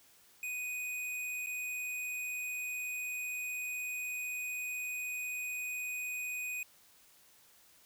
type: tone with dropouts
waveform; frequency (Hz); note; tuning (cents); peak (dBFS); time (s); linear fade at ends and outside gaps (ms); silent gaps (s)
square; 2489; D#7; 0; -37; 0.43-6.63; 2; 1.462-1.469
effects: white hiss -63 dBFS RMS until 7.85 s